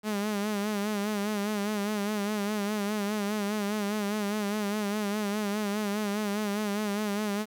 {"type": "tone with vibrato", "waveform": "sawtooth", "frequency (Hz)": 207.2, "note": "G#3", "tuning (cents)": -4, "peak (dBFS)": -24, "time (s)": [0.03, 7.46], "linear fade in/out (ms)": 50, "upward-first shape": "sine", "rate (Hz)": 4.9, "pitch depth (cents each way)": 65, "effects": ["9-bit"]}